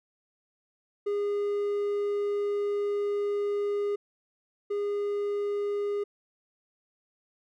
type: tone pair in turn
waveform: triangle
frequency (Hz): 408.8 / 408.8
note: G#4 / G#4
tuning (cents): -27 / -27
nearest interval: unison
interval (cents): 0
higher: neither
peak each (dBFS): -24 / -25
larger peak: first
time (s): 1.06-3.96 / 4.7-6.04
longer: first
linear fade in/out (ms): 10
effects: none